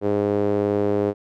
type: tone with band-pass filter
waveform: sawtooth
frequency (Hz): 102.4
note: G#2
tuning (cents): -24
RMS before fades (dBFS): -21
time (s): 0.01-1.14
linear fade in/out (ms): 50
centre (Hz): 430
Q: 2.8
effects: none